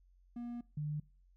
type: tone pair in turn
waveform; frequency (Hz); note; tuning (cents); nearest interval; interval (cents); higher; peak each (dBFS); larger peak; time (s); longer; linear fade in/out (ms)
triangle / sine; 239.1 / 149.8; A#3 / D3; +44 / +35; minor sixth; 809; first; -38 / -35; second; 0.36-0.61 / 0.77-1; first; 5
effects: noise-tail reverb RT60 0.4 s tail -23 dB re dry + added 45 Hz sine -63 dBFS peak until 1.36 s